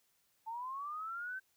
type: linear sweep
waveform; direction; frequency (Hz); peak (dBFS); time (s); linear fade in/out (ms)
sine; up; 877 to 1554; -39; 0.46-1.4; 20
effects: white hiss -75 dBFS RMS until 1.56 s